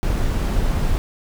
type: noise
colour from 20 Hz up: brown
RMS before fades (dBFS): -19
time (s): 0.03-0.98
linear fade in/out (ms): 0
effects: none